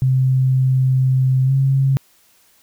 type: tone with pitch glide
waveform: sine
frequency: 130.5 to 135.18 Hz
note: C3 to C#3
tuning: -4 to -43 cents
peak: -12 dBFS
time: 0.02-1.97 s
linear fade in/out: 0 ms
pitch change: +61 cents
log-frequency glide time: 1.45-1.52 s
effects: white hiss -55 dBFS RMS until 2.62 s